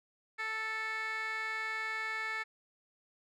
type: tone with band-pass filter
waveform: 15% pulse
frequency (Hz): 440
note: A4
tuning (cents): 0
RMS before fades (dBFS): -37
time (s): 0.38-2.44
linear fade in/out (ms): 20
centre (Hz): 2100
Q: 3.5
effects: none